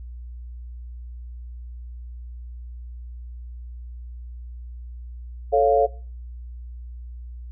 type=chord; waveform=sine; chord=A augmented; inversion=none; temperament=equal; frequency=440 / 554.4 / 698.5 Hz; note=A4 / C#5 / E#5; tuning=0 / 0 / 0 cents; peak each=-19 dBFS; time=5.52-5.87 s; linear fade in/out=20 ms; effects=noise-tail reverb RT60 0.4 s tail -19 dB re dry + added 60 Hz sine -34 dBFS peak until 7.51 s